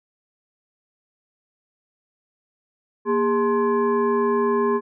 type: tone with frequency modulation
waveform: sine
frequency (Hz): 407.6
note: G#4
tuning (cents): -32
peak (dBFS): -17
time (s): 3.05-4.81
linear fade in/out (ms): 50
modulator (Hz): 643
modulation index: 0.98
effects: none